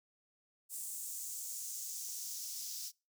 white noise with high-pass filter sweep, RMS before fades -43 dBFS, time 0.69-2.92 s, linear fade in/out 50 ms, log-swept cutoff 8100 to 5200 Hz, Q 2.4, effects noise-tail reverb RT60 0.3 s tail -26 dB re dry

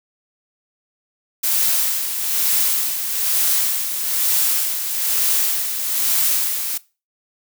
blue noise with tremolo, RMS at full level -17 dBFS, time 1.43-6.78 s, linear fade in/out 10 ms, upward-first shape sine, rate 1.1 Hz, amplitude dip 55%, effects noise-tail reverb RT60 0.3 s tail -20 dB re dry

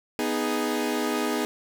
sawtooth chord, G# minor, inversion first, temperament equal, 246.9 / 311.1 / 415.3 Hz, B3 / D#4 / G#4, 0 / 0 / 0 cents, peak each -25 dBFS, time 0.19-1.45 s, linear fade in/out 0 ms, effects none

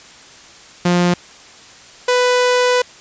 sawtooth tone pair in turn, 176.4 / 496.3 Hz, F3 / B4, +18 / +8 cents, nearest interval octave + tritone, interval 1790 cents, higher second, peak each -8 dBFS, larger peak neither, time 0.85-1.14 / 2.08-2.82 s, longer second, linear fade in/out 5 ms, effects white hiss -41 dBFS RMS until 3 s + resampled to 16000 Hz

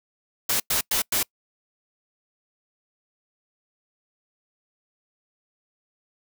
white noise bursts, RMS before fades -23 dBFS, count 4, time 0.49-1.23 s, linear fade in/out 5 ms, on 110 ms, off 100 ms, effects noise-tail reverb RT60 0.1 s tail -26 dB re dry

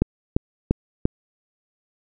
click train, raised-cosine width 3 ms, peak -4 dBFS, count 4, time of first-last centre 0.02-1.054 s, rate 2.9 Hz, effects none

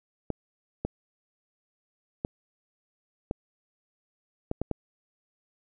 clicks, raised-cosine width 2 ms, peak -15 dBFS, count 7, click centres 0.303 / 0.85 / 2.249 / 3.311 / 4.514 / 4.616 / 4.713 s, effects none

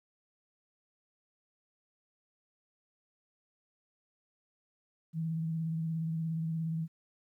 sine tone with vibrato, 162.1 Hz, E3, 29 cents flat, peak -31 dBFS, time 5.13-6.88 s, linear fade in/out 50 ms, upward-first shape sine, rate 17 Hz, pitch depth 29 cents each way, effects 12-bit

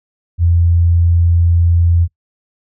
sine tone, 85.3 Hz, F2, 40 cents flat, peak -8 dBFS, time 0.38-2.08 s, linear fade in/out 50 ms, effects noise-tail reverb RT60 0.1 s tail -22 dB re dry

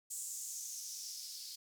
violet noise with band-pass filter sweep, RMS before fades -45 dBFS, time 0.1-1.56 s, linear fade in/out 10 ms, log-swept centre 7700 to 4600 Hz, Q 4.1, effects none

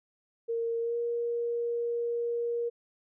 sine tone with pitch glide, 462 to 471.7 Hz, A#4 to A#4, -16 to +20 cents, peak -28 dBFS, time 0.48-2.7 s, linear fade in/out 20 ms, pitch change +36 cents, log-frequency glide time 0.8-0.96 s, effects none

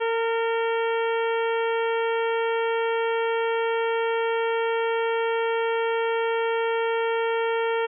harmonic tone with a mistuned harmonic, 456.8 Hz, A#4, 35 cents flat, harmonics 1 / 2 / 3 / 4 / 5 / 6 / 7, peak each -23 / -29 / -33 / -35 / -37 / -39 / -40 dBFS, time 0-7.87 s, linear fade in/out 20 ms, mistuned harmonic 3, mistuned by +21 cents, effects none

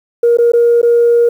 sine tone with dropouts, 472.2 Hz, A#4, 22 cents sharp, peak -5 dBFS, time 0.23-1.29 s, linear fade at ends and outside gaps 5 ms, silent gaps 0.372-0.385 / 0.52-0.534 / 0.816-0.829 s, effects tanh soft clip ceiling -2 dBFS + 7-bit

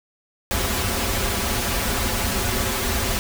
pink noise with comb filter, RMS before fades -23 dBFS, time 0.51-3.19 s, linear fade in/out 0 ms, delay 6.5 ms, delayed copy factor -0.85, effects none

